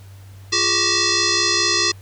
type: tone with frequency modulation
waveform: sine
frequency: 349.2 Hz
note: F4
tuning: in tune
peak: -15 dBFS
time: 0.52-1.92 s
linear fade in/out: 10 ms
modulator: 763 Hz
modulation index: 7.7
effects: added 97 Hz sine -38 dBFS peak until 2.01 s + pink hiss -51 dBFS RMS until 2.01 s